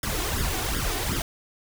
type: noise with flanger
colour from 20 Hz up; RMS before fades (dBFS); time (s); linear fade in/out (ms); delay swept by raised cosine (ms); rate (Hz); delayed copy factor
pink; -27; 0.03-1.22; 2; 0.58 to 2.78; 2.7; +0.8
effects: none